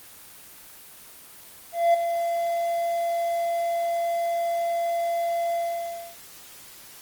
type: tone with ADSR envelope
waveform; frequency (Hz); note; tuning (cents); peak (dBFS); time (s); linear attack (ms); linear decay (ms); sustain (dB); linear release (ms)
triangle; 682; F5; -41; -12; 1.72-6.16; 220; 7; -9; 610
effects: white hiss -46 dBFS RMS until 7.01 s + Opus 24 kbps